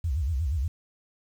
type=tone with vibrato; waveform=sine; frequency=73.42 Hz; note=D2; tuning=in tune; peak=-24 dBFS; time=0.04-0.68 s; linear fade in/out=5 ms; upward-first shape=sine; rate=8.4 Hz; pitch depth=290 cents each way; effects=9-bit